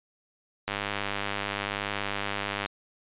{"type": "click train", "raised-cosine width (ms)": 0.3, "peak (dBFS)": -13, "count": 201, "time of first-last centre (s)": [0.68, 2.66], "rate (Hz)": 101, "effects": ["resampled to 8000 Hz"]}